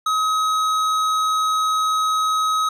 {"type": "tone with tanh clipping", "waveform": "triangle", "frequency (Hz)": 1271, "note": "D#6", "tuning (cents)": 36, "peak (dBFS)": -19, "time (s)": [0.06, 2.69], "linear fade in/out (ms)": 5, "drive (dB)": 18, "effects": []}